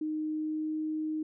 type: tone with pitch glide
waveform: sine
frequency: 309.1 to 310.9 Hz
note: D#4 to D#4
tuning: -11 to -1 cents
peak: -30 dBFS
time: 0.01-1.23 s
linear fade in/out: 5 ms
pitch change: +10 cents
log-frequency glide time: 0.3-0.76 s
effects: none